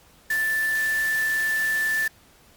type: tone in noise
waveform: sine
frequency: 1760 Hz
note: A6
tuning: in tune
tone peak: -21 dBFS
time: 0.3-2.08 s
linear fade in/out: 5 ms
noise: white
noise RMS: -35 dBFS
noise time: 0.3-2.08 s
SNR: +11 dB
effects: pink hiss -55 dBFS RMS until 2.56 s + Opus 48 kbps